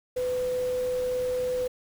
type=tone in noise; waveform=sine; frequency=502 Hz; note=B4; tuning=28 cents sharp; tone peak=-25 dBFS; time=0.16-1.68 s; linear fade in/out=10 ms; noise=pink; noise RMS=-43 dBFS; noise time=0.16-1.68 s; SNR=+15 dB; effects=none